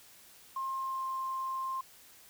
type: tone with pitch glide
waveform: triangle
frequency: 1064 to 1054.8 Hz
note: C6 to C6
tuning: +29 to +14 cents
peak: -29 dBFS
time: 0.56-1.81 s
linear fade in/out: 5 ms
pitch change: -15 cents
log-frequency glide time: 0.74-1.06 s
effects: tanh soft clip ceiling -31 dBFS + white hiss -57 dBFS RMS until 2.29 s